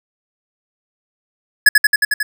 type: tone with echo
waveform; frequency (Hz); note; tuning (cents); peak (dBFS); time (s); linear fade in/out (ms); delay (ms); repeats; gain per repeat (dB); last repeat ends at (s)
square; 1700; G#6; +40; -4; 1.66-1.69; 5; 90; 6; -2; 2.23
effects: none